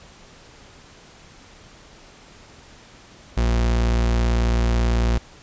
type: tone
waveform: 40% pulse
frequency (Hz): 58.27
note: A#1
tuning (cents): 0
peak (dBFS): -16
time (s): 3.37-5.18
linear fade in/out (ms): 5
effects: pink hiss -47 dBFS RMS until 5.42 s + resampled to 16000 Hz